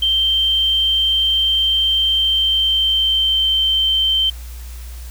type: tone with pitch glide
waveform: sine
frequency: 3136 to 3114 Hz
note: G7 to G7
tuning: 0 to -12 cents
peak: -13 dBFS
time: 0.02-4.3 s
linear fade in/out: 5 ms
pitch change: -12 cents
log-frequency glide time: 2.05-3.47 s
effects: added 60 Hz sine -29 dBFS peak until 5.1 s + white hiss -42 dBFS RMS until 5.1 s